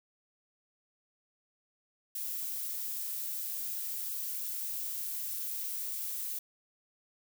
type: noise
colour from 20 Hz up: violet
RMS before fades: -37 dBFS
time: 2.15-6.39 s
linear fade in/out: 5 ms
effects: none